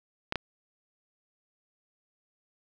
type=clicks; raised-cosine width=0.3 ms; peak=-13 dBFS; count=2; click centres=0.324 / 0.357 s; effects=none